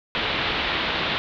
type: low-pass noise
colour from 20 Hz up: white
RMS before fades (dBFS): -25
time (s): 0.15-1.18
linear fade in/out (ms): 0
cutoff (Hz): 3900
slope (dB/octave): 48
effects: none